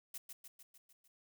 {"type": "noise with echo", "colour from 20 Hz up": "blue", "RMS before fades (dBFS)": -45, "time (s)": [0.14, 0.18], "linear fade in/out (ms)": 5, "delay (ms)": 150, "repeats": 6, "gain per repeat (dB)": -4, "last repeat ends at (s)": 1.08, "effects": []}